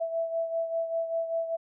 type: beating tone pair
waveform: sine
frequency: 660 / 665.1 Hz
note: E5 / E5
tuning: +2 / +15 cents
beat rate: 5.1 Hz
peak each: -28 / -35 dBFS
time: 0-1.57 s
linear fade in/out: 20 ms
effects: none